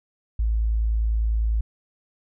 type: tone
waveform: sine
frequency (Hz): 55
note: A1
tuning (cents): 0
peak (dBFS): -19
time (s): 0.39-1.61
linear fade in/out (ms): 5
effects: none